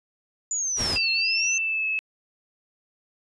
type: linear two-way sweep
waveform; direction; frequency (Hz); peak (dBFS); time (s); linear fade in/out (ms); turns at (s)
sine; down then up; 7040 to 4186 to 6310; -24; 0.51-1.58; 2; 1.11
type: noise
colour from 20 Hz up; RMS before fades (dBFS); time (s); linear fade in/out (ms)
pink; -30; 0.76-0.99; 50
type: tone with pitch glide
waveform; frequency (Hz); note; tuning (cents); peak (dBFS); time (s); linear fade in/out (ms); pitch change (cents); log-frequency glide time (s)
sine; 2678 to 2594; E7 to E7; +27 to -28; -23; 0.96-1.99; 0; -55; 1.53-1.87
effects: resampled to 24000 Hz